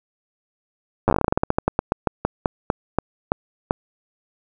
slowing click train, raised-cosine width 1 ms, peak -3 dBFS, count 26, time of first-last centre 1.08-3.709 s, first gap 9 ms, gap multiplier 1.17, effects none

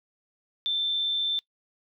sine tone with amplitude modulation, 3552 Hz, A7, 16 cents sharp, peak -23 dBFS, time 0.66-1.39 s, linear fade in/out 0 ms, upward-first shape sine, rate 159 Hz, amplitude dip 25%, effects noise-tail reverb RT60 0.1 s tail -23 dB re dry

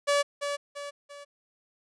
sawtooth tone with echo, 573 Hz, D5, 43 cents flat, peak -18 dBFS, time 0.07-0.23 s, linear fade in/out 20 ms, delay 340 ms, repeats 3, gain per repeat -7 dB, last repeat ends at 1.25 s, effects resampled to 22050 Hz

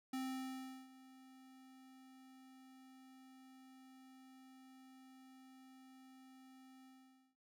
square tone with ADSR envelope, 261.6 Hz, C4, in tune, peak -40 dBFS, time 0.13-7.36 s, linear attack 6 ms, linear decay 740 ms, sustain -20 dB, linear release 510 ms, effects none

